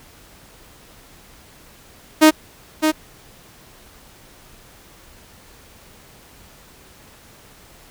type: tone with echo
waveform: sawtooth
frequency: 311.1 Hz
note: D#4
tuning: in tune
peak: -3 dBFS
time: 2.21-2.31 s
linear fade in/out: 20 ms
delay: 610 ms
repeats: 1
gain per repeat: -7 dB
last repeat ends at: 2.92 s
effects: pink hiss -47 dBFS RMS until 7.9 s